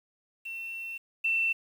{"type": "tone pair in turn", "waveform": "sine", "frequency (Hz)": [2702, 2685], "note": ["E7", "E7"], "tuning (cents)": [42, 31], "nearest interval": "unison", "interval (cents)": 11, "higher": "first", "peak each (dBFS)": [-35, -24], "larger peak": "second", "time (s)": [[0.45, 0.98], [1.24, 1.53]], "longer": "first", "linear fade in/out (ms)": 10, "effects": ["9-bit"]}